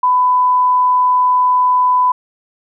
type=tone; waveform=sine; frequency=1000 Hz; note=B5; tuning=21 cents sharp; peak=-9 dBFS; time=0.03-2.12 s; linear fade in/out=5 ms; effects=none